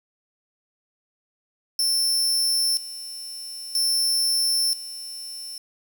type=tone with tremolo; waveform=sawtooth; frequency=5360 Hz; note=E8; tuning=28 cents sharp; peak=-17 dBFS; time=1.79-5.58 s; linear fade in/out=2 ms; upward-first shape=square; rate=0.51 Hz; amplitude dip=80%; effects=8-bit